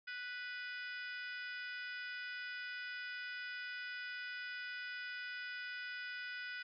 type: harmonic tone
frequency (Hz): 493.9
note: B4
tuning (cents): 0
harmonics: 3 / 4 / 5 / 6 / 7 / 8 / 9 / 10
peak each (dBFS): -44 / -50 / -52 / -56 / -58 / -64 / -64 / -55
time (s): 0.07-6.63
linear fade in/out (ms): 10
effects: none